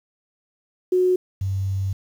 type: tone pair in turn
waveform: sine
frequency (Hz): 366.1 / 96.55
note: F#4 / G2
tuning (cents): -18 / -26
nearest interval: octave + major seventh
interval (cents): 2308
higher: first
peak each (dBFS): -15 / -21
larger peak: first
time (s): 0.92-1.16 / 1.41-1.93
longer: second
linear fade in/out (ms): 5
effects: 8-bit